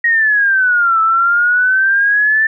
sine exponential two-way sweep, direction down then up, 1892 to 1311 to 1779 Hz, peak -9 dBFS, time 0.04-2.47 s, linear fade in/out 5 ms, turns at 1.01 s, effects none

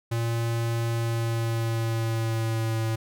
square tone with pitch glide, 115.9 to 112.15 Hz, A#2 to A2, -10 to +34 cents, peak -25 dBFS, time 0.11-2.96 s, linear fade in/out 10 ms, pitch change -56 cents, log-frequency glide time 0.9-2.78 s, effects none

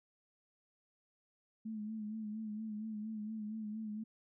sine tone with vibrato, 215.7 Hz, A3, 34 cents flat, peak -39 dBFS, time 1.65-4.04 s, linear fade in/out 10 ms, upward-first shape sine, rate 4.3 Hz, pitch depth 49 cents each way, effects none

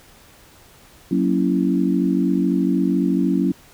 sine chord, F# dominant seventh, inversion none, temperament equal with one note detuned, 185 / 233.1 / 277.2 / 331 Hz, F#3 / A#3 / C#4 / E4, 0 / 0 / 0 / +7 cents, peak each -20 / -24 / -20 / -23 dBFS, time 1.11-3.52 s, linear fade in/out 5 ms, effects pink hiss -49 dBFS RMS until 3.73 s

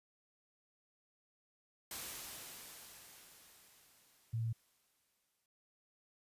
white noise with exponential decay, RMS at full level -43 dBFS, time 1.91-5.46 s, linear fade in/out 2 ms, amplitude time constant 770 ms
sine tone, 114 Hz, A#2, 38 cents flat, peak -34 dBFS, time 4.33-4.53 s, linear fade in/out 10 ms
effects resampled to 32000 Hz

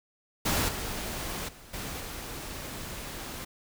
pink noise with level steps, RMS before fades -27 / -35 / -50 / -37 / -39 dBFS, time 0.45-3.45 s, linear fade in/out 10 ms, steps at 0.68 / 1.48 / 1.73 / 2 s, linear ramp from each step 10 ms, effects none

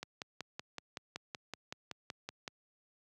click train, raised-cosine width 0.2 ms, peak -23 dBFS, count 14, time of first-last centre 0.03-2.478 s, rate 5.31 Hz, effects high-pass 100 Hz 12 dB/octave

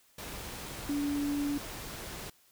sine tone in noise, 287.6 Hz, D4, 36 cents flat, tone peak -29 dBFS, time 0.89-1.58 s, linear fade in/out 5 ms, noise pink, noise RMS -42 dBFS, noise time 0.18-2.3 s, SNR +10 dB, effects white hiss -65 dBFS RMS until 2.51 s

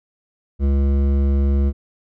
sine tone with hard clipping, 69.3 Hz, C#2, in tune, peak -16 dBFS, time 0.59-1.73 s, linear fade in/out 50 ms, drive 12 dB, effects none

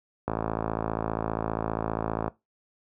click train, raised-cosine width 1 ms, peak -13 dBFS, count 111, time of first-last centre 0.28-2.28 s, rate 55 Hz, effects noise-tail reverb RT60 0.2 s tail -20 dB re dry + high-pass 60 Hz 12 dB/octave

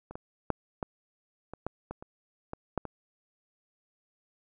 clicks, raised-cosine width 1 ms, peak -29 / -24 / -12 / -18 / -26 / -18 / -23 / -29 / -22 / -14 / -23 dBFS, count 11, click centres 0.11 / 0.155 / 0.503 / 0.828 / 1.536 / 1.666 / 1.91 / 2.025 / 2.534 / 2.777 / 2.853 s, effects none

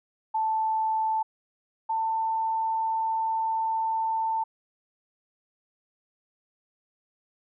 sine tone pair in turn, 880 / 892.3 Hz, A5 / A5, 0 / +24 cents, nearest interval unison, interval 24 cents, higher second, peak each -23 / -24 dBFS, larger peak first, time 0.34-1.23 / 1.89-4.44 s, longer second, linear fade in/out 10 ms, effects none

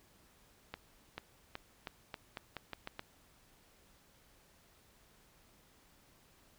accelerating click train, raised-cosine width 0.3 ms, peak -25 dBFS, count 10, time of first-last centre 0.74-2.994 s, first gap 440 ms, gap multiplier 0.85, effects pink hiss -66 dBFS RMS until 6.58 s

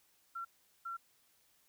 sine tone bursts at uneven times, 1361 Hz, F6, 45 cents flat, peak -39 dBFS, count 2, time 0.35-0.45 / 0.85-0.97 s, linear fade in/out 10 ms, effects white hiss -71 dBFS RMS until 1.68 s

